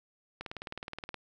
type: click train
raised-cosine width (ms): 0.3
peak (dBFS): -23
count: 15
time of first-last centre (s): 0.41-1.143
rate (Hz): 19.1
effects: none